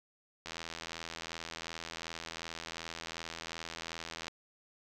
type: click train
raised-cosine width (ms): 0.2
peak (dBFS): -23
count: 317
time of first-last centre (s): 0.46-4.281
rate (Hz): 82.7
effects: none